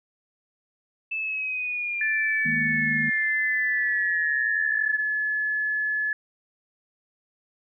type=exponential sweep; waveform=sine; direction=down; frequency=2637 to 1722 Hz; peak=-26 dBFS; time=1.11-5.01 s; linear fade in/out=10 ms
type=tone with pitch glide; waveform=sine; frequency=1753 to 1714.9 Hz; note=A6 to A6; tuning=-7 to -45 cents; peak=-23 dBFS; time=2.01-6.13 s; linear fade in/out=2 ms; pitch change=-38 cents; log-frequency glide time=3.59-4.22 s
type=chord; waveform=sine; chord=D# suspended fourth; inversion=none; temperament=equal with one note detuned; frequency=155.56 / 209.6 / 233.1 Hz; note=D#3 / G#3 / A#3; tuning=0 / +16 / 0 cents; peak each=-32 / -35 / -30 dBFS; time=2.45-3.1 s; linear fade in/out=10 ms
effects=none